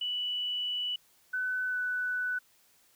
sine tone, 2960 Hz, F#7, in tune, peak -30 dBFS, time 0.01-0.96 s, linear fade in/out 5 ms
sine tone with pitch glide, 1506 to 1491.3 Hz, F#6 to F#6, +30 to +13 cents, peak -29 dBFS, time 1.33-2.39 s, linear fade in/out 10 ms, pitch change -17 cents, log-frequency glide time 1.67-1.77 s
effects white hiss -65 dBFS RMS until 2.95 s

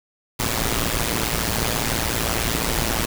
pink noise with amplitude modulation, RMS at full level -19 dBFS, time 0.39-3.06 s, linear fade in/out 10 ms, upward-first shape sine, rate 114 Hz, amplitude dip 85%, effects none

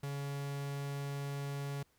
45% pulse tone, 140.8 Hz, C#3, 27 cents sharp, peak -37 dBFS, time 0.03-1.83 s, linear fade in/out 5 ms, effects pink hiss -72 dBFS RMS until 1.98 s

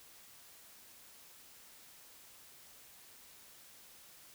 silence, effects white hiss -58 dBFS RMS until 4.34 s

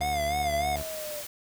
sawtooth tone with pitch glide, 73.42 to 73 Hz, D2 to D2, 0 to -10 cents, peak -30 dBFS, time 0-0.83 s, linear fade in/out 10 ms, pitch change -10 cents, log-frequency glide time 0.41-0.67 s
square tone with vibrato, 703 Hz, F5, 11 cents sharp, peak -27 dBFS, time 0.01-0.76 s, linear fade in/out 2 ms, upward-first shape sine, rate 3.3 Hz, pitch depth 77 cents each way
sine exponential sweep, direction down, 715 to 584 Hz, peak -35 dBFS, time 0.37-1.24 s, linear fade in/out 50 ms
white noise, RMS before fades -39 dBFS, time 0.76-1.27 s, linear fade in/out 5 ms
effects none

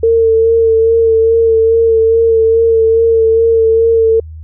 sine tone with vibrato, 452.5 Hz, A4, 48 cents sharp, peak -6 dBFS, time 0.03-4.2 s, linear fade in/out 5 ms, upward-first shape sine, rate 2.4 Hz, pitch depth 21 cents each way, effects added 79 Hz sine -26 dBFS peak until 4.43 s

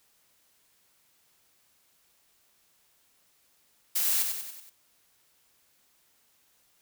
blue noise with echo, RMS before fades -27 dBFS, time 3.95-4.23 s, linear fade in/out 10 ms, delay 94 ms, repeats 5, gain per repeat -5 dB, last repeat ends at 4.7 s, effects white hiss -67 dBFS RMS until 6.81 s

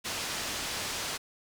white low-pass noise, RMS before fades -35 dBFS, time 0.04-1.18 s, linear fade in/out 20 ms, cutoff 6100 Hz, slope 12 dB/octave, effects none

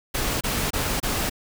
pink noise bursts, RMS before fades -25 dBFS, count 4, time 0.14-1.298 s, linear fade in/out 10 ms, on 270 ms, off 26 ms, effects none

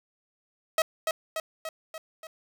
sawtooth tone with echo, 640 Hz, D#5, 49 cents sharp, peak -17 dBFS, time 0.78-0.82 s, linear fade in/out 2 ms, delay 290 ms, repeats 5, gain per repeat -4 dB, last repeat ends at 2.27 s, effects none

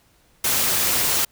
white noise with amplitude modulation, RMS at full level -18 dBFS, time 0.44-1.25 s, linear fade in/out 5 ms, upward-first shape sine, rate 267 Hz, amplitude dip 50%, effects pink hiss -59 dBFS RMS until 1.31 s

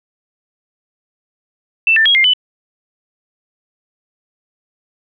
sine tone with pitch steps, 2664 / 1782 / 3294 / 2110 / 2998 Hz, E7 / A6 / G#7 / C7 / F#7, +18 / +22 / -15 / +14 / +22 cents, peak -8 dBFS, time 1.87-2.335 s, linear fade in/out 2 ms, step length 93 ms, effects none

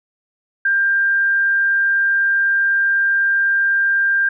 sine tone, 1592 Hz, G6, 26 cents sharp, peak -13 dBFS, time 0.65-4.29 s, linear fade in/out 5 ms, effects none

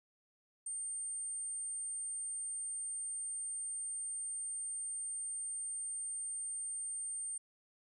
sine tone, 8760 Hz, C#9, 22 cents flat, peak -38 dBFS, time 0.66-7.38 s, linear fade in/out 5 ms, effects none

